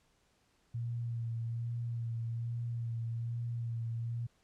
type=tone with vibrato; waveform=sine; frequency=116.7 Hz; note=A#2; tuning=2 cents sharp; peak=-34 dBFS; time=0.74-4.27 s; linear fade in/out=10 ms; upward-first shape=sine; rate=1.2 Hz; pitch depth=24 cents each way; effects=pink hiss -72 dBFS RMS until 4.43 s + low-pass 9000 Hz 12 dB/octave